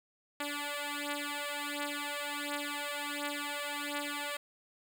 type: beating tone pair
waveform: 5% pulse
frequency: 289.5 / 290.9 Hz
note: D4 / D4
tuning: -25 / -16 cents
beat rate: 1.4 Hz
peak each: -27 / -27 dBFS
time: 0.4-4.37 s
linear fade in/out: 5 ms
effects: none